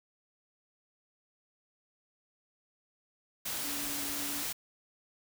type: tone in noise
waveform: sine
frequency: 286.1 Hz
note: D4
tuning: 45 cents flat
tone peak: -43 dBFS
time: 3.64-4.43 s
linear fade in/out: 10 ms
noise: white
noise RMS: -36 dBFS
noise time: 3.45-4.53 s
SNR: -10 dB
effects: none